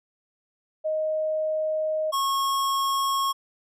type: tone pair in turn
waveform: sine / square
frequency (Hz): 624 / 1092.7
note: D#5 / C#6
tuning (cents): +5 / -25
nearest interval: minor seventh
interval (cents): 970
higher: second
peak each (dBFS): -23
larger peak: neither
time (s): 0.84-2.12 / 2.12-3.33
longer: first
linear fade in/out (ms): 20
effects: resampled to 32000 Hz